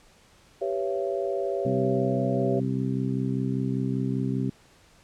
sine chord, C# half-diminished seventh, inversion second, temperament equal with one note detuned, 392 / 493.9 / 554.4 / 674.3 Hz, G4 / B4 / C#5 / E5, 0 / 0 / 0 / +39 cents, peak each -29 / -34 / -30 / -32 dBFS, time 0.61-2.6 s, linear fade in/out 10 ms
harmonic tone, 65.1 Hz, C2, 8 cents flat, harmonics 2 / 3 / 4 / 5 / 6, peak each -28 / -30 / -29 / -42 / -36 dBFS, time 1.65-4.5 s, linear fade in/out 5 ms
effects pink hiss -57 dBFS RMS until 5.03 s + low-pass 9000 Hz 12 dB/octave

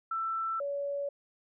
sine tone pair in turn, 1332 / 566.2 Hz, E6 / C#5, +18 / +37 cents, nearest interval octave + minor third, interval 1481 cents, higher first, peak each -30 / -31 dBFS, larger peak first, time 0.11-0.6 / 0.6-1.09 s, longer neither, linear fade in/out 5 ms, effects none

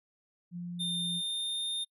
sine tone, 174.9 Hz, F3, 3 cents sharp, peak -36 dBFS, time 0.51-1.22 s, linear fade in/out 50 ms
square tone with pitch glide, 3617 to 3640 Hz, A7 to A#7, +47 to -42 cents, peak -32 dBFS, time 0.79-1.85 s, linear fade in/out 20 ms, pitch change +11 cents, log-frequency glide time 0.96-1.68 s
effects noise-tail reverb RT60 0.1 s tail -23 dB re dry

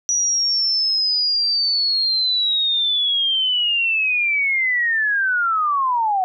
sine linear sweep, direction down, 5850 to 727 Hz, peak -16 dBFS, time 0.09-6.24 s, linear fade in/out 0 ms, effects none

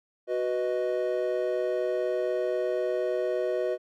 triangle chord, B major, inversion second, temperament equal, 370 / 493.9 / 622.3 Hz, F#4 / B4 / D#5, 0 / 0 / 0 cents, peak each -28 dBFS, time 0.27-3.78 s, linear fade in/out 50 ms, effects none

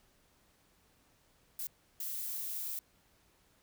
violet noise bursts at uneven times, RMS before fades -39 dBFS, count 2, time 1.59-1.67 / 2-2.79 s, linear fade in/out 2 ms, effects pink hiss -69 dBFS RMS until 3.62 s

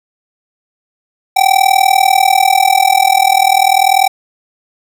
square tone with amplitude modulation, 772 Hz, G5, 27 cents flat, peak -4 dBFS, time 1.36-4.08 s, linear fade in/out 10 ms, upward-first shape sine, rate 40.3 Hz, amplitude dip 95%, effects none

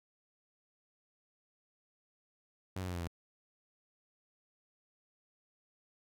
sawtooth tone with pitch steps, 94.3 / 91.67 / 89.11 / 86.62 / 84.21 Hz, F#2 / F#2 / F2 / F2 / E2, +33 / -16 / +35 / -14 / +37 cents, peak -33 dBFS, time 2.76-3.075 s, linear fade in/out 5 ms, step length 63 ms, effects none

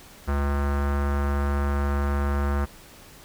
square tone with low-pass filter, 70.9 Hz, C#2, 40 cents sharp, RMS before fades -24 dBFS, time 0.27-2.66 s, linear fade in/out 20 ms, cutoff 1400 Hz, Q 2.4, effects pink hiss -48 dBFS RMS until 3.24 s

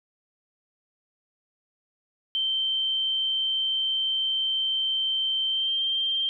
sine tone with pitch glide, 3117 to 3159 Hz, G7 to G7, -11 to +13 cents, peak -23 dBFS, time 2.35-6.29 s, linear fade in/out 0 ms, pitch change +24 cents, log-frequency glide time 5.49-5.8 s, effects none

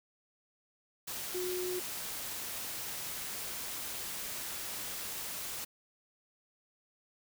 sine tone in noise, 363.2 Hz, F#4, 32 cents flat, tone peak -34 dBFS, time 1.34-1.8 s, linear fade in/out 10 ms, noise white, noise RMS -40 dBFS, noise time 1.07-5.65 s, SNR +3 dB, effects none

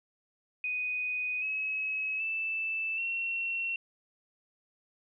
sine tone with pitch steps, 2491 / 2565 / 2642 / 2721 Hz, D#7 / E7 / E7 / F7, +1 / -48 / +3 / -46 cents, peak -30 dBFS, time 0.64-3.76 s, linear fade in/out 2 ms, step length 780 ms, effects none

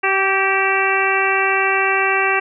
harmonic tone with a mistuned harmonic, 386.3 Hz, G4, 25 cents flat, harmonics 1 / 2 / 3 / 4 / 5 / 6 / 7, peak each -22 / -22 / -22 / -22 / -22 / -22 / -22 dBFS, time 0.03-2.4 s, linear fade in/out 10 ms, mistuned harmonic 4, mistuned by +27 cents, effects none

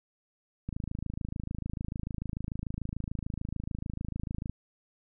click train, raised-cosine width 5 ms, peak -22 dBFS, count 103, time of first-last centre 0.69-4.496 s, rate 26.8 Hz, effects none

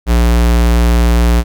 square tone, 58.8 Hz, A#1, 16 cents sharp, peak -8 dBFS, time 0.06-1.44 s, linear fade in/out 50 ms, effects none

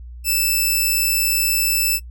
5% pulse tone, 2637 Hz, E7, in tune, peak -7 dBFS, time 0.24-2 s, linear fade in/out 50 ms, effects noise-tail reverb RT60 0.1 s tail -23 dB re dry + added 60 Hz sine -33 dBFS peak until 2.1 s

